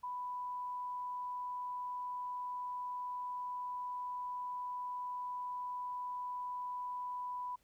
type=tone; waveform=sine; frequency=991 Hz; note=B5; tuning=6 cents sharp; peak=-38 dBFS; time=0.03-7.56 s; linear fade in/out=10 ms; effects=pink hiss -74 dBFS RMS until 7.63 s